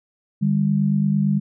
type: tone pair together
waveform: sine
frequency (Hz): 151.15 / 200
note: D#3 / G3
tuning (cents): -50 / +35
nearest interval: perfect fourth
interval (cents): 485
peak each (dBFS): -20 / -18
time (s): 0.41-1.4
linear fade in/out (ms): 20
effects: none